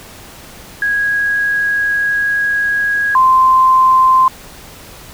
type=tone pair in turn; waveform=sine; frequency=1652 / 1040.7 Hz; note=G#6 / C6; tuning=-10 / -10 cents; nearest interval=minor sixth; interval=800 cents; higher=first; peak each=-12 / -6 dBFS; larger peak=second; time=0.82-3.15 / 3.15-4.28 s; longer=first; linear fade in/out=2 ms; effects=pink hiss -36 dBFS RMS until 5.13 s